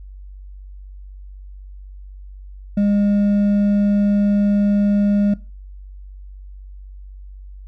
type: tone with hard clipping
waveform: triangle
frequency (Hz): 203.5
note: G#3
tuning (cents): -35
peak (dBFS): -15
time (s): 2.77-5.34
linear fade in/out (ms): 5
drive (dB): 8
effects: noise-tail reverb RT60 0.3 s tail -19 dB re dry + added 48 Hz sine -34 dBFS peak until 7.67 s